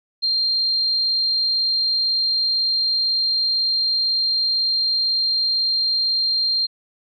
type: tone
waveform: sine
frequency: 4186 Hz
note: C8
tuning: in tune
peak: -17 dBFS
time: 0.22-6.67 s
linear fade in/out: 20 ms
effects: none